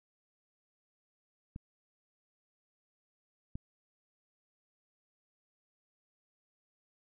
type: clicks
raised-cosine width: 5 ms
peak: -30 / -27 dBFS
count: 2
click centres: 1.561 / 3.555 s
effects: none